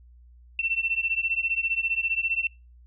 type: beating tone pair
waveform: sine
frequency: 2686 / 2701 Hz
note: E7 / E7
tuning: +32 / +42 cents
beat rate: 15 Hz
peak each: -27 dBFS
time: 0.59-2.47 s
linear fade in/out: 2 ms
effects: noise-tail reverb RT60 0.3 s tail -25 dB re dry + added 60 Hz sine -49 dBFS peak until 2.86 s